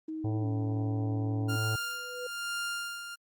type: tone with pitch glide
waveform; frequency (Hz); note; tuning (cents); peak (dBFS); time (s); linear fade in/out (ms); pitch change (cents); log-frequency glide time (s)
sine; 315.4 to 285.9; D#4 to D4; +24 to -46; -34; 0.08-1.56; 5; -170; 0.41-0.46
type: harmonic tone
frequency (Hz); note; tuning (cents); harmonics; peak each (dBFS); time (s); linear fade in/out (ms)
109.3; A2; -11; 1 / 3 / 4 / 5 / 6 / 7 / 8 / 9; -29 / -46 / -43 / -48 / -51 / -45 / -56 / -56; 0.24-1.76; 5
type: tone with tremolo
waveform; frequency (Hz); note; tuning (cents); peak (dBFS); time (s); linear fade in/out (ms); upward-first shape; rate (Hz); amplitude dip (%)
sawtooth; 1400; F6; +4; -28; 1.48-3.16; 20; sine; 1.1; 60
type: tone with exponential growth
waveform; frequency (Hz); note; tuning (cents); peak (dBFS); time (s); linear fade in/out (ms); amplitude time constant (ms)
sine; 495.8; B4; +7; -34; 1.58-2.27; 5; 150
effects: Opus 24 kbps